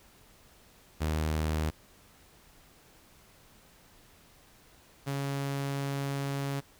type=tone pair in turn; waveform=sawtooth; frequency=77.9 / 139.12 Hz; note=D#2 / C#3; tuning=+3 / +7 cents; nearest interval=minor seventh; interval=1004 cents; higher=second; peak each=-24 / -27 dBFS; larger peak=first; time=1-1.71 / 5.06-6.61 s; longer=second; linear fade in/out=20 ms; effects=pink hiss -59 dBFS RMS until 6.79 s